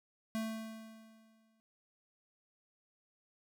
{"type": "tone with exponential decay", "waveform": "square", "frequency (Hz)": 221.7, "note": "A3", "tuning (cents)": 13, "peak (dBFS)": -34, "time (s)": [0.35, 1.6], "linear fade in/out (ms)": 0, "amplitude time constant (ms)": 270, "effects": []}